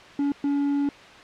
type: tone bursts at uneven times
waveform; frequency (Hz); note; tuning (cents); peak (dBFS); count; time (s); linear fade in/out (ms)
triangle; 283.9; C#4; +41; -19; 2; 0.19-0.32 / 0.44-0.89; 2
effects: white hiss -45 dBFS RMS until 1.23 s + low-pass 3000 Hz 12 dB/octave